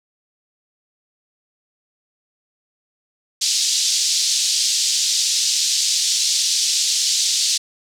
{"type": "band-pass noise", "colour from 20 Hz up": "pink", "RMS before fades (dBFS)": -19, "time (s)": [3.41, 7.58], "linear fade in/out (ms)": 10, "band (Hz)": [4000, 7300], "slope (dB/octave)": 24, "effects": []}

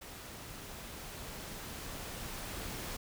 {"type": "noise with level ramp", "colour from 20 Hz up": "pink", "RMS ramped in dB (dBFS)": [-48, -41], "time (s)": [0.01, 2.97], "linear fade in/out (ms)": 10, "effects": []}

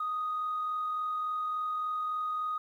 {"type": "tone with amplitude modulation", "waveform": "sine", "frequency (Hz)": 1244.5, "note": "D#6", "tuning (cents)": 0, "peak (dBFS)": -28, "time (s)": [0, 2.58], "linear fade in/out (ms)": 5, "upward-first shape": "sine", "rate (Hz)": 43.5, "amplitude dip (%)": 25, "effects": ["tanh soft clip ceiling -26 dBFS", "11-bit"]}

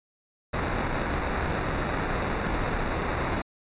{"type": "noise with sample-and-hold", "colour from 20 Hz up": "pink", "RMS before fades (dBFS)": -28, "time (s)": [0.53, 3.42], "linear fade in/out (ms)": 10, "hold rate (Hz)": 3150, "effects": ["resampled to 8000 Hz"]}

